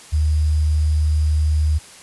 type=tone with sample-and-hold; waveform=sine; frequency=76.6 Hz; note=D#2; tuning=27 cents flat; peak=-14 dBFS; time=0.12-1.79 s; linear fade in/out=20 ms; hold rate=4900 Hz; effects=white hiss -42 dBFS RMS until 2.02 s + resampled to 24000 Hz